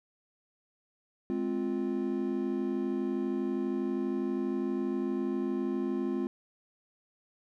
triangle chord, F minor, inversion first, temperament just, 209.5 / 261.9 / 349.2 Hz, Ab3 / C4 / F4, +15 / +2 / 0 cents, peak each -33 / -31 / -31 dBFS, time 1.3-6.27 s, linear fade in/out 0 ms, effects none

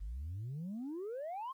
sine exponential sweep, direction up, 46.21 to 1100 Hz, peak -37 dBFS, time 0-1.53 s, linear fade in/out 20 ms, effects tanh soft clip ceiling -37 dBFS + 12-bit

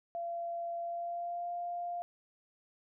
sine tone with pitch glide, 684 to 698.8 Hz, F5 to F5, -36 to +1 cents, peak -35 dBFS, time 0.15-2.02 s, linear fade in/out 0 ms, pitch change +37 cents, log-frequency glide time 0.8-1.51 s, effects none

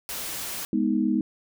white noise, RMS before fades -33 dBFS, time 0.09-0.65 s, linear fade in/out 0 ms
sine chord, G# minor, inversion none, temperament equal with one note detuned, 207.7 / 246.9 / 314.6 Hz, G#3 / B3 / D#4, 0 / 0 / +19 cents, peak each -25 dBFS, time 0.73-1.21 s, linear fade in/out 2 ms
effects none

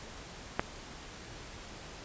click, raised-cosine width 0.5 ms, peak -12 dBFS, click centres 0.595 s, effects pink hiss -47 dBFS RMS until 2.04 s + resampled to 16000 Hz

